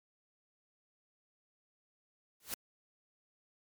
white noise with exponential growth, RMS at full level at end -34 dBFS, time 2.4-2.54 s, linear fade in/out 2 ms, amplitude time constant 30 ms, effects MP3 96 kbps

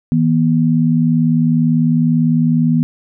sine tone pair together, 160.5 / 240.5 Hz, E3 / B3, -46 / -46 cents, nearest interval perfect fifth, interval 700 cents, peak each -13 dBFS, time 0.12-2.83 s, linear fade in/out 0 ms, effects none

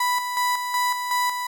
35% pulse tone with tremolo, 987.8 Hz, B5, in tune, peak -18 dBFS, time 0-1.47 s, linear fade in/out 5 ms, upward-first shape square, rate 2.7 Hz, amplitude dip 50%, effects none

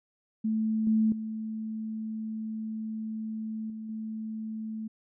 sine tone with level steps, 219.3 Hz, A3, 6 cents flat, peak -25 / -21 / -32 / -36 / -33 dBFS, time 0.44-4.88 s, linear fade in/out 10 ms, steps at 0.87 / 1.12 / 3.7 / 3.89 s, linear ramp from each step 2 ms, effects none

